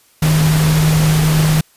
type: tone in noise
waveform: sine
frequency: 155.6 Hz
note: D#3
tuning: in tune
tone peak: -10 dBFS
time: 0.22-1.61 s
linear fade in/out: 5 ms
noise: pink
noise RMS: -20 dBFS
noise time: 0.22-1.61 s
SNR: +7 dB
effects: white hiss -52 dBFS RMS until 1.76 s + resampled to 32000 Hz